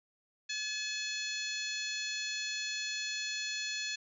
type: harmonic tone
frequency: 855 Hz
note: A5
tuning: 50 cents flat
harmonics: 2 / 3 / 4 / 5 / 6 / 7 / 8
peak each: -42 / -40 / -42 / -40 / -51 / -45 / -46 dBFS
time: 0.49-3.96 s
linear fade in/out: 10 ms
effects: none